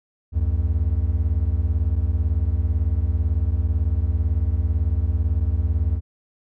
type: beating tone pair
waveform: triangle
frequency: 69.1 / 87.1 Hz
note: C#2 / F2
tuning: -5 / -4 cents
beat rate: 18 Hz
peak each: -19 dBFS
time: 0.32-6.01 s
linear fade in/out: 50 ms
effects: none